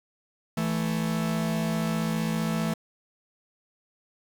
45% pulse tone pair together, 164.81 / 220 Hz, E3 / A3, 0 / 0 cents, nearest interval perfect fourth, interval 500 cents, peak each -28 dBFS, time 0.57-2.74 s, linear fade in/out 5 ms, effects 8-bit

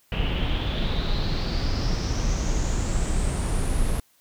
brown noise with low-pass filter sweep, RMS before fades -24 dBFS, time 0.12-4 s, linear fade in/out 2 ms, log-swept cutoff 2800 to 11000 Hz, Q 6.5, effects white hiss -62 dBFS RMS until 4.2 s

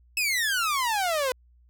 sawtooth exponential sweep, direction down, 2637 to 493.9 Hz, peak -20 dBFS, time 0.17-1.32 s, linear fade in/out 2 ms, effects added 60 Hz sine -55 dBFS peak until 1.69 s

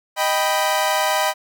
sawtooth chord, Eb augmented, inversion none, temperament equal, 622.3 / 784 / 987.8 Hz, Eb5 / G5 / B5, 0 / 0 / 0 cents, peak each -18 dBFS, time 0.16-1.34 s, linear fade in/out 50 ms, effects none

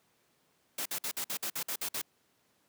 white noise bursts, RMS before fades -35 dBFS, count 10, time 0.78-2.017 s, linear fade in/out 5 ms, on 76 ms, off 53 ms, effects pink hiss -71 dBFS RMS until 2.68 s + high-pass 150 Hz 12 dB/octave

